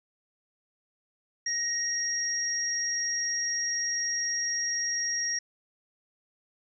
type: tone pair together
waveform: sine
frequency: 1875 / 5619 Hz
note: A#6 / F8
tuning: +10 / +10 cents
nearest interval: octave + perfect fifth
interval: 1900 cents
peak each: -33 / -28 dBFS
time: 1.46-5.39 s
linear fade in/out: 5 ms
effects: none